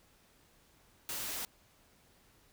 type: noise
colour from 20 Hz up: white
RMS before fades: -39 dBFS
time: 1.09-1.45 s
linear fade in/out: 0 ms
effects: pink hiss -66 dBFS RMS until 2.52 s